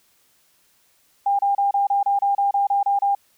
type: tone bursts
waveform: sine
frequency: 801 Hz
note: G5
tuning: 37 cents sharp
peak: -16 dBFS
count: 12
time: 1.26-3.15 s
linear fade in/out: 5 ms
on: 130 ms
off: 30 ms
effects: white hiss -61 dBFS RMS until 3.37 s